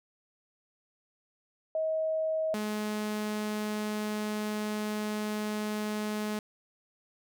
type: tone pair in turn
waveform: sine / sawtooth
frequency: 635 / 211.9 Hz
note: D#5 / G#3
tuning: +35 / +35 cents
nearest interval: octave + perfect fifth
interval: 1900 cents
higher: first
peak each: -27 dBFS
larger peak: neither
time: 1.75-2.54 / 2.54-6.39 s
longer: second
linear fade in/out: 2 ms
effects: none